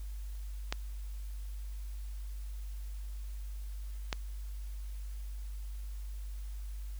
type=clicks; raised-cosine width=0.2 ms; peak=-15 dBFS; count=2; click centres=0.725 / 4.128 s; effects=added 50 Hz sine -38 dBFS peak until 6.99 s + white hiss -60 dBFS RMS until 6.99 s